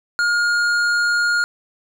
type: tone with hard clipping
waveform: triangle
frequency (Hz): 1422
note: F6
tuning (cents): +31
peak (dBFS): -17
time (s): 0.19-1.44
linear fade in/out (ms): 0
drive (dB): 13
effects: none